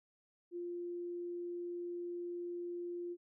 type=tone; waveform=sine; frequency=349.2 Hz; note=F4; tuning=in tune; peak=-39 dBFS; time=0.51-3.17 s; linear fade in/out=50 ms; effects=none